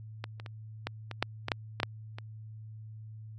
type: clicks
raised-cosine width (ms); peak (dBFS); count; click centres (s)
0.3; -20 / -28 / -27 / -16 / -22 / -10 / -16 / -10 / -14 / -10 / -25; 11; 0.241 / 0.399 / 0.462 / 0.87 / 1.113 / 1.226 / 1.484 / 1.518 / 1.801 / 1.832 / 2.185
effects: added 109 Hz sine -43 dBFS peak until 3.38 s + AAC 32 kbps